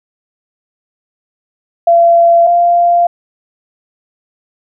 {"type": "tone pair in turn", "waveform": "sine", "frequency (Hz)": [681, 693.7], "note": ["F5", "F5"], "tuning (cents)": [-44, -12], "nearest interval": "unison", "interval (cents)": 32, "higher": "second", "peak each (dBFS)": [-4, -6], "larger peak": "first", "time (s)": [[1.87, 2.47], [2.47, 3.07]], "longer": "neither", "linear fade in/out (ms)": 5, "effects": []}